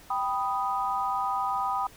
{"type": "chord", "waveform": "sine", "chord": "G augmented", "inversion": "none", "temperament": "equal", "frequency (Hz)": [784, 987.8, 1244.5], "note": ["G5", "B5", "D#6"], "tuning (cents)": [0, 0, 0], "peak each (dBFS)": -30, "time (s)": [0.1, 1.87], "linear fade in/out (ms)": 5, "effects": ["pink hiss -52 dBFS RMS until 1.96 s"]}